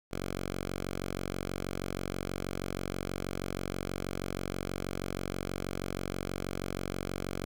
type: tone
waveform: 5% pulse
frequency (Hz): 46.25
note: F#1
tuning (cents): 0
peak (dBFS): -23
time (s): 0.11-7.45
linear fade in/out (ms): 10
effects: none